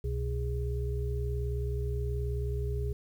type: tone cluster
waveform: sine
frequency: 66 / 124.8 / 411.8 Hz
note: C2 / B2 / G#4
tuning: +16 / +19 / -15 cents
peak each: -31 / -35 / -38 dBFS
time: 0.04-2.93 s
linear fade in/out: 5 ms
effects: 10-bit